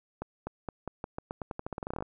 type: accelerating click train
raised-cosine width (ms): 1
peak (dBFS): -21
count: 21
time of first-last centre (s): 0.22-2.024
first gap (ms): 250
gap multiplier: 0.87
effects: none